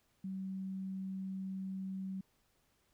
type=tone; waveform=sine; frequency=190.6 Hz; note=G3; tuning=48 cents flat; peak=-38 dBFS; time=0.24-2.21 s; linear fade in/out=5 ms; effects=pink hiss -75 dBFS RMS until 2.93 s